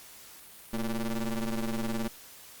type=ring-modulated tone; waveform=40% pulse; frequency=116.54 Hz; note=A#2; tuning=in tune; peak=-25 dBFS; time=0.73-2.08 s; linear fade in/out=5 ms; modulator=107 Hz; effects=white hiss -50 dBFS RMS until 2.6 s + Opus 48 kbps